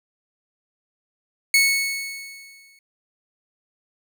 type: tone with exponential decay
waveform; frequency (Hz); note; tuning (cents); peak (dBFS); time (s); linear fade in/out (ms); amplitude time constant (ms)
sawtooth; 2206; C#7; -9; -9; 1.54-2.79; 2; 270
effects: none